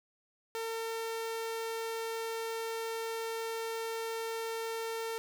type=tone; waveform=sawtooth; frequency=452.8 Hz; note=A4; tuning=50 cents sharp; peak=-31 dBFS; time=0.55-5.18 s; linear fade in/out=0 ms; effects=none